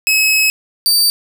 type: tone pair in turn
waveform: sawtooth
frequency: 2567 / 4630 Hz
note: E7 / D8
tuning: -47 / -25 cents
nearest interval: minor seventh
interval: 1022 cents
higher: second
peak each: -7 dBFS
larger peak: neither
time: 0.07-0.5 / 0.86-1.1 s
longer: first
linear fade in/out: 0 ms
effects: none